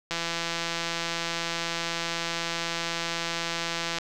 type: click train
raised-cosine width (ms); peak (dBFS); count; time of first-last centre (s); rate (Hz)
0.2; -12; 652; 0.11-3.985; 168
effects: none